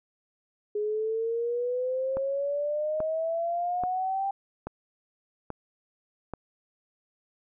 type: exponential sweep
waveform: sine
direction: up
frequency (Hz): 415.3 to 792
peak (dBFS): -26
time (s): 0.75-4.31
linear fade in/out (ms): 5
type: click train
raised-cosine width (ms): 1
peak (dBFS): -20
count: 6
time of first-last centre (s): 2.17-6.337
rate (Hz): 1.2
effects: none